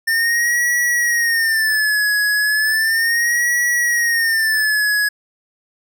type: tone with vibrato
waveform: square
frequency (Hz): 1800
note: A6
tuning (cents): +39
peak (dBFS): -15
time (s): 0.07-5.09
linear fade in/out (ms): 10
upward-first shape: sine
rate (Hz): 0.35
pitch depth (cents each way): 120
effects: none